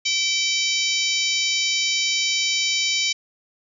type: harmonic tone with a mistuned harmonic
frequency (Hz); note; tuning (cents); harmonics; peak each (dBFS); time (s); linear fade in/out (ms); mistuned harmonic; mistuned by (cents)
770; G5; -31; 3 / 4 / 5 / 6 / 7 / 8 / 9; -25 / -26 / -27 / -28 / -28 / -29 / -30; 0.05-3.13; 10; 8; -69
effects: none